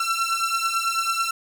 sawtooth beating tone pair, 1344 / 1353.1 Hz, E6 / E6, +33 / +45 cents, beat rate 9.1 Hz, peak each -21 dBFS, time 0-1.31 s, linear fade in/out 5 ms, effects low-pass 12000 Hz 12 dB/octave + 7-bit

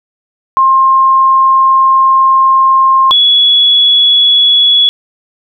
sine tone pair in turn, 1062 / 3382 Hz, C6 / G#7, +25 / +31 cents, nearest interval octave + minor sixth, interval 2006 cents, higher second, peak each -4 dBFS, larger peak neither, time 0.57-3.11 / 3.11-4.89 s, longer first, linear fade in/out 0 ms, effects none

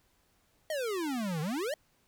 square exponential two-way sweep, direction down then up, 646 to 148.1 to 646 Hz, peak -32 dBFS, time 0.7-1.74 s, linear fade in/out 2 ms, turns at 1.41 s, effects pink hiss -70 dBFS RMS until 2.07 s

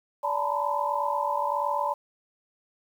sine tone cluster, 577 / 868 / 909 / 971 / 1019 Hz, D5 / A5 / A#5 / B5 / C6, -31 / -24 / -44 / -30 / -46 cents, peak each -31 dBFS, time 0.23-1.94 s, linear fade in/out 10 ms, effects 9-bit

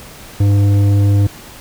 sine tone with tanh clipping, 100.7 Hz, G2, 47 cents sharp, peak -10 dBFS, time 0.4-1.27 s, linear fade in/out 5 ms, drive 10 dB, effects pink hiss -36 dBFS RMS until 1.6 s

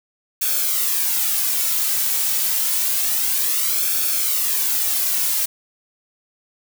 blue noise with flanger, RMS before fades -20 dBFS, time 0.41-5.46 s, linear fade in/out 10 ms, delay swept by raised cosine 1 to 2.9 ms, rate 0.28 Hz, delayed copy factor -0.65, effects none

